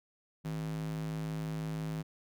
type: tone with high-pass filter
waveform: square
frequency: 53 Hz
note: G#1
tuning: 36 cents sharp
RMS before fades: -37 dBFS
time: 0.44-2.03 s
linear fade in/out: 20 ms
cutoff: 160 Hz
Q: 2.8
effects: none